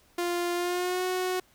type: tone with pitch glide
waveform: sawtooth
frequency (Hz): 349.2 to 367.8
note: F4 to F#4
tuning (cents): 0 to -10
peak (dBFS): -23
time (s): 0.18-1.4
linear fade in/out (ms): 5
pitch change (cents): +90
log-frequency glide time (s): 0.54-1.05
effects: pink hiss -62 dBFS RMS until 1.54 s